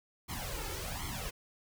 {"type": "noise with flanger", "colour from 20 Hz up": "pink", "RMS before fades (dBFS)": -39, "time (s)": [0.28, 1.31], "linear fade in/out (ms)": 20, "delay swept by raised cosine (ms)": [0.93, 2.33], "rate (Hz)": 1.3, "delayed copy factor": 0.95, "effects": []}